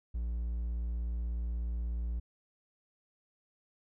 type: tone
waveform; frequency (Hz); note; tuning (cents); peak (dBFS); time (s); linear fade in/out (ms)
triangle; 58.27; A#1; 0; -30; 0.14-2.2; 10
effects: none